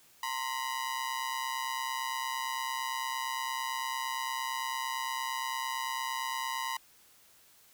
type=ring-modulated tone; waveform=sawtooth; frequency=981 Hz; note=B5; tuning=12 cents flat; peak=-26 dBFS; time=0.23-6.77 s; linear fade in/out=2 ms; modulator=64.4 Hz; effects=white hiss -61 dBFS RMS until 7.73 s